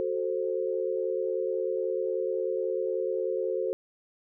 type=chord; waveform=sine; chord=F# diminished; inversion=none; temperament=equal with one note detuned; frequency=370 / 440 / 526.3 Hz; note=F#4 / A4 / C5; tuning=0 / 0 / +10 cents; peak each=-31 dBFS; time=0-3.73 s; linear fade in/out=0 ms; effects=none